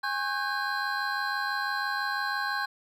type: tone cluster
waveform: triangle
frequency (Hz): 820 / 1086 / 1538 / 1624 / 4104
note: G#5 / C#6 / G6 / G#6 / C8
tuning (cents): -22 / -36 / -33 / -39 / -34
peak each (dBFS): -33 / -32 / -31 / -32 / -37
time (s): 0.03-2.66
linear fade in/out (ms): 10
effects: none